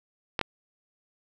clicks, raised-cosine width 0.3 ms, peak -10 dBFS, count 2, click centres 0.392 / 0.413 s, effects none

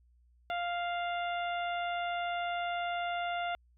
harmonic tone, 698.5 Hz, F5, in tune, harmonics 1 / 2 / 3 / 4 / 5, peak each -33 / -39 / -43 / -45 / -47 dBFS, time 0.5-3.55 s, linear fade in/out 0 ms, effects added 60 Hz sine -62 dBFS peak until 3.77 s

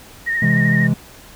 sine tone with vibrato, 1855 Hz, A#6, 9 cents flat, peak -17 dBFS, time 0.26-0.88 s, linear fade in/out 20 ms, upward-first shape sine, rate 13 Hz, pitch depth 35 cents each way
triangle chord, C augmented, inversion none, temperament equal, 130.81 / 164.81 / 207.7 Hz, C3 / E3 / G#3, 0 / 0 / 0 cents, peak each -16 dBFS, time 0.42-0.94 s, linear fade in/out 5 ms
effects pink hiss -42 dBFS RMS until 1.35 s

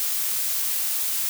blue noise, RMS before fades -25 dBFS, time 0-1.29 s, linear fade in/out 0 ms, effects none

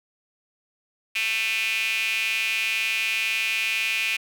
sawtooth tone with high-pass filter, 222 Hz, A3, 16 cents sharp, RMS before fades -25 dBFS, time 1.15-4.17 s, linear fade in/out 10 ms, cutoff 2500 Hz, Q 8.7, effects none

